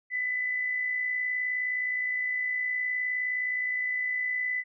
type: tone with amplitude modulation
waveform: sine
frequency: 2000 Hz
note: B6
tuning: 21 cents sharp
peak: -25 dBFS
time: 0.1-4.64 s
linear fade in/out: 50 ms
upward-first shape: sine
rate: 59.4 Hz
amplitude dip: 40%
effects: none